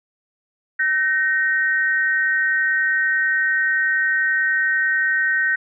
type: tone pair together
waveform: sine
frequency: 1533.5 / 1864.7 Hz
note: G6 / A#6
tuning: -38 / 0 cents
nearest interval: minor third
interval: 338 cents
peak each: -19 dBFS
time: 0.79-5.56 s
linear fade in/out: 10 ms
effects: none